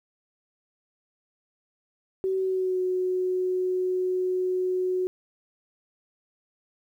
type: tone with pitch glide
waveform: sine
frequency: 380.1 to 368 Hz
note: F#4 to F#4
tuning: +47 to -9 cents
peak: -23 dBFS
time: 2.24-5.07 s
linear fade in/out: 0 ms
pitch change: -56 cents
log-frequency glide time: 2.37-2.8 s
effects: 10-bit